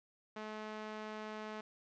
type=tone with band-pass filter; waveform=sawtooth; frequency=215 Hz; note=A3; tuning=40 cents flat; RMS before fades=-45 dBFS; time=0.36-1.61 s; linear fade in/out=5 ms; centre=1100 Hz; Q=0.52; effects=resampled to 16000 Hz + 11-bit